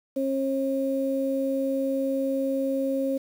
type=tone pair together; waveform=sine; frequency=270 / 540 Hz; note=C#4 / C#5; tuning=-45 / -45 cents; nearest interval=octave; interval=1200 cents; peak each=-26 dBFS; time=0.16-3.18 s; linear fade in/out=10 ms; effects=8-bit